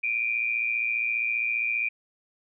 sine tone pair together, 2349 / 2464 Hz, D7 / D#7, 0 / -17 cents, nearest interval minor second, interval 83 cents, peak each -27 dBFS, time 0.03-1.89 s, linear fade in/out 10 ms, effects none

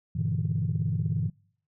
sine chord, E half-diminished seventh, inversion first, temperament just, 98.89 / 118.67 / 148.33 / 164.81 Hz, G2 / Bb2 / D3 / E3, +16 / +31 / +18 / 0 cents, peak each -30 dBFS, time 0.15-1.3 s, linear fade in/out 10 ms, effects noise-tail reverb RT60 0.6 s tail -26 dB re dry + tanh soft clip ceiling -17 dBFS

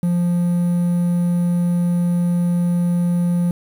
triangle tone with quantisation, 174.61 Hz, F3, in tune, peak -13 dBFS, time 0.03-3.51 s, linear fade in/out 2 ms, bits 7, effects none

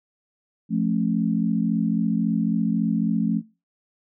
sine chord, F augmented, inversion none, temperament just, 174.61 / 218.3 / 272.8 Hz, F3 / A3 / C#4, 0 / -13 / -28 cents, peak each -24 / -22 / -27 dBFS, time 0.69-3.42 s, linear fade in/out 50 ms, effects noise-tail reverb RT60 0.3 s tail -22 dB re dry

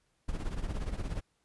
brown noise with tremolo, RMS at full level -31 dBFS, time 0.28-1.21 s, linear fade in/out 10 ms, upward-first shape triangle, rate 17 Hz, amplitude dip 80%, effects pink hiss -75 dBFS RMS until 1.44 s + resampled to 24000 Hz

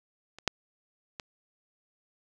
clicks, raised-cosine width 0.2 ms, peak -28 / -7 / -20 dBFS, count 3, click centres 0.386 / 0.477 / 1.198 s, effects none

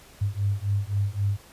sine beating tone pair, 98.8 / 102.6 Hz, G2 / G#2, +14 / -21 cents, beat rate 3.8 Hz, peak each -26 dBFS, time 0.21-1.37 s, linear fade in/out 10 ms, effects pink hiss -51 dBFS RMS until 1.52 s + resampled to 32000 Hz

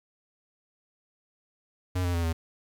square tone with pitch steps, 91.1 / 88 / 84.8 / 82.2 Hz, F#2 / F2 / E2 / E2, -26 / +14 / +50 / -4 cents, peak -26 dBFS, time 1.95-2.33 s, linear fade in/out 10 ms, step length 95 ms, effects 10-bit

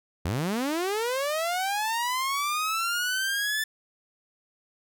sawtooth linear sweep, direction up, 73.6 to 1760 Hz, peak -22 dBFS, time 0.25-3.64 s, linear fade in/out 5 ms, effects none

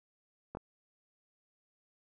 clicks, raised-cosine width 1 ms, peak -27 dBFS, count 2, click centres 0.55 / 0.571 s, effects none

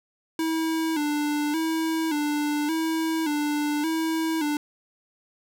square tone with vibrato, 308.9 Hz, D#4, 12 cents flat, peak -24 dBFS, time 0.39-4.57 s, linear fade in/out 2 ms, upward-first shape square, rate 0.87 Hz, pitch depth 76 cents each way, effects none

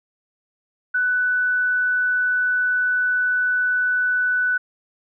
sine tone, 1491 Hz, F#6, 13 cents sharp, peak -17 dBFS, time 0.94-4.58 s, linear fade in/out 10 ms, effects none

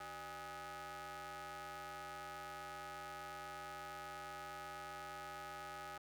sawtooth ring-modulated tone, 221.3 Hz, A3, 10 cents sharp, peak -40 dBFS, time 0-5.98 s, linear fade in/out 5 ms, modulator 1040 Hz, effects none

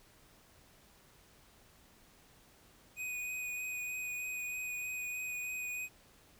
square tone with vibrato, 2489 Hz, D#7, in tune, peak -38 dBFS, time 2.96-5.89 s, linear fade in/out 50 ms, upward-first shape sine, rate 3.2 Hz, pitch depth 13 cents each way, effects pink hiss -63 dBFS RMS until 6.39 s

